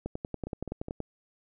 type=two click trains; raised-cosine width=2 ms; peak=-20 / -24 dBFS; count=11 / 3; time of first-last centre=0.06-1.003 / 0.47-0.884 s; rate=10.6 / 4.83 Hz; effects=none